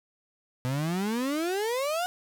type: exponential sweep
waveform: 35% pulse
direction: up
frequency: 123.47 to 739 Hz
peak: -25 dBFS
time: 0.65-2.06 s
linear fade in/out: 0 ms
effects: none